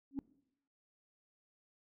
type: tone with exponential growth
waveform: sine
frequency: 274.9 Hz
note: C#4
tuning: 14 cents flat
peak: -29 dBFS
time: 0.11-0.19 s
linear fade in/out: 0 ms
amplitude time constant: 17 ms
effects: noise-tail reverb RT60 0.8 s tail -22 dB re dry + tanh soft clip ceiling -31 dBFS